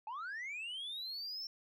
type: linear sweep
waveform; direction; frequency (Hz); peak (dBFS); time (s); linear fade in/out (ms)
sine; up; 829 to 5430; -38; 0.07-1.47; 2
effects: tanh soft clip ceiling -39 dBFS